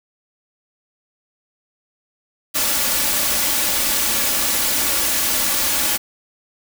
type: noise with comb filter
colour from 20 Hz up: white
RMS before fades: -19 dBFS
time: 2.54-5.98 s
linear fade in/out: 20 ms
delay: 3.5 ms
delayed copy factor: +0.55
effects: none